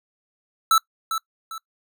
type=tone with echo; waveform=square; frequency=1318.5 Hz; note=E6; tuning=in tune; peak=-14 dBFS; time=0.71-0.78 s; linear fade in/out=2 ms; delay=400 ms; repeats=2; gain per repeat=-9 dB; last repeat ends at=1.58 s; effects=noise-tail reverb RT60 0.1 s tail -23 dB re dry